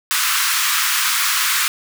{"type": "high-pass noise", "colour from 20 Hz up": "pink", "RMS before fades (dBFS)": -18, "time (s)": [0.11, 1.68], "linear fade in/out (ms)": 0, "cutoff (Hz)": 1100, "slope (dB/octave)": 48, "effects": []}